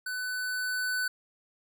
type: tone with level ramp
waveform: square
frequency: 1500 Hz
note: F#6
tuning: 23 cents sharp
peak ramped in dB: -33 to -28 dBFS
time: 0.06-1.08 s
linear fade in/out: 5 ms
effects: none